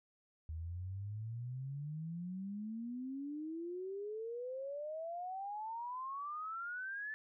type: exponential sweep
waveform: sine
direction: up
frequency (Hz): 77.78 to 1760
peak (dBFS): -40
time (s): 0.49-7.14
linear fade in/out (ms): 0
effects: none